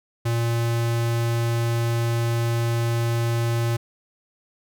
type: tone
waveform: square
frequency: 116.8 Hz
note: A#2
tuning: 4 cents sharp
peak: -21 dBFS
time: 0.25-3.77 s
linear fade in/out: 10 ms
effects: none